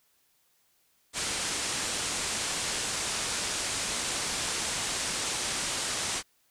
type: low-pass noise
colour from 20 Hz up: white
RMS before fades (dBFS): -32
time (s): 1.13-6.23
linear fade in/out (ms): 50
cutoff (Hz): 9300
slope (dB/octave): 48
effects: white hiss -69 dBFS RMS until 6.5 s